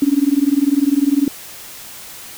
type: tone with tremolo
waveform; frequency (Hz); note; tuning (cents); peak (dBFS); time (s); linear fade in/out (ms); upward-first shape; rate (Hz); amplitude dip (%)
sine; 281.7; C#4; +28; -8; 0.02-1.28; 2; sine; 20; 95
effects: white hiss -35 dBFS RMS until 2.37 s